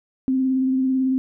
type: tone with vibrato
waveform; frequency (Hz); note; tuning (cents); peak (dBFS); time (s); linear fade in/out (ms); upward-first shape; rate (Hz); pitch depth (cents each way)
sine; 261.6; C4; 0; -17; 0.28-1.18; 0; triangle; 18; 27
effects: none